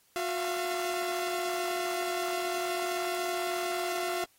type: tone pair together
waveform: sawtooth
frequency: 360.7 / 681 Hz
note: F#4 / F5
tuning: -44 / -44 cents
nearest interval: major seventh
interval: 1100 cents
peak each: -29 / -29 dBFS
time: 0.16-4.24 s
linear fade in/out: 0 ms
effects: white hiss -66 dBFS RMS until 4.38 s + AAC 48 kbps